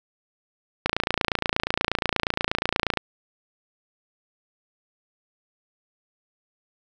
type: click train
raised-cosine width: 0.3 ms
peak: -5 dBFS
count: 61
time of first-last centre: 0.86-2.973 s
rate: 28.4 Hz
effects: none